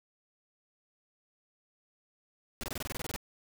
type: noise bursts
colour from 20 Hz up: pink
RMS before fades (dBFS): -37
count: 12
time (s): 2.61-3.162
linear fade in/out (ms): 0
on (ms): 24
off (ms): 24
effects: none